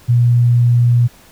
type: tone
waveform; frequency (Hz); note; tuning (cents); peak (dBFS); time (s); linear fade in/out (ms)
sine; 120.4; B2; -44; -8; 0.08-1.08; 20
effects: pink hiss -45 dBFS RMS until 1.31 s